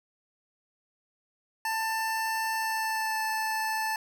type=tone with pitch glide; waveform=25% pulse; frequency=889 to 877.3 Hz; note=A5 to A5; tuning=+18 to -5 cents; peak=-24 dBFS; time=1.65-3.96 s; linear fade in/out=2 ms; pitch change=-23 cents; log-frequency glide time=2.56-3.21 s; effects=none